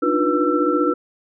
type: tone cluster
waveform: sine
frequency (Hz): 292.8 / 307.8 / 355.7 / 487.3 / 1336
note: D4 / D#4 / F4 / B4 / E6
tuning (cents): -5 / -19 / +32 / -23 / +23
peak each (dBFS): -22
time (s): 0.02-0.94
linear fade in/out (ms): 10
effects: none